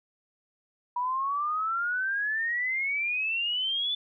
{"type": "exponential sweep", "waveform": "sine", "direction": "up", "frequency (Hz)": [967, 3504], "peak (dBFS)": -26, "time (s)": [0.96, 3.95], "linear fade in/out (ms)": 5, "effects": []}